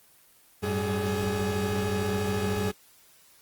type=tone cluster; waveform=40% pulse; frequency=94.5 / 108.2 / 194.8 / 420.1 Hz; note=F#2 / A2 / G3 / G#4; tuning=+37 / -29 / -11 / +20 cents; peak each=-31 / -37 / -30 / -29 dBFS; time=0.62-2.72 s; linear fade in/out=20 ms; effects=white hiss -58 dBFS RMS until 3.41 s + Opus 24 kbps